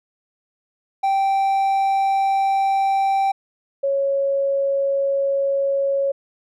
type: tone pair in turn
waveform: triangle / sine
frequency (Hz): 781 / 552.3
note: G5 / C#5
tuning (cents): -7 / -6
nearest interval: tritone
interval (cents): 599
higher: first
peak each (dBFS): -14 / -17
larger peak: first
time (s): 1.03-3.32 / 3.83-6.12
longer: neither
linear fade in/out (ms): 10
effects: none